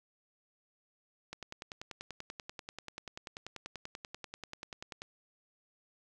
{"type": "click train", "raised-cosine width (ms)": 0.2, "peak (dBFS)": -25, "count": 39, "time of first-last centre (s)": [1.33, 5.019], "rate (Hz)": 10.3, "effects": []}